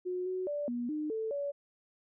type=tone with pitch steps; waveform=sine; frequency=363.2 / 370.6 / 584 / 241.1 / 304 / 442.1 / 569 Hz; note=F#4 / F#4 / D5 / B3 / D#4 / A4 / C#5; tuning=-32 / +3 / -10 / -41 / -40 / +8 / +45 cents; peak=-32 dBFS; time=0.05-1.52 s; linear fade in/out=20 ms; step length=210 ms; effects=none